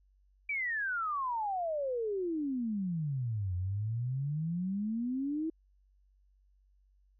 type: exponential two-way sweep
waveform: sine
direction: down then up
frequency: 2349 to 87.9 to 328.4 Hz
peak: -31 dBFS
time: 0.49-5.5 s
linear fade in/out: 5 ms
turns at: 3.55 s
effects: added 48 Hz sine -64 dBFS peak until 7.19 s